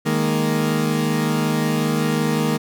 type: chord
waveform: 30% pulse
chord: D# suspended fourth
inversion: none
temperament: equal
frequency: 155.56 / 207.7 / 233.1 Hz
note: D#3 / G#3 / A#3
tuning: 0 / 0 / 0 cents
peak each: -19 / -22 / -19 dBFS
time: 0.05-2.58 s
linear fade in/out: 20 ms
effects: none